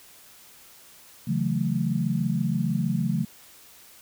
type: chord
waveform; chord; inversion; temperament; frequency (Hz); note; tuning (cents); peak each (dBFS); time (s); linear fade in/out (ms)
sine; F# minor seventh; second; equal; 138.59 / 164.81 / 185 / 220; C#3 / E3 / F#3 / A3; 0 / 0 / 0 / 0; -28; 1.27-3.25; 10
effects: white hiss -51 dBFS RMS until 4.01 s